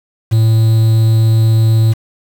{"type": "tone with quantisation", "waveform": "triangle", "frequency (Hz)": 111.5, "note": "A2", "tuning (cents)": 23, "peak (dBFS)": -5, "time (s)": [0.31, 1.94], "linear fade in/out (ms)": 20, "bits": 5, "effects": []}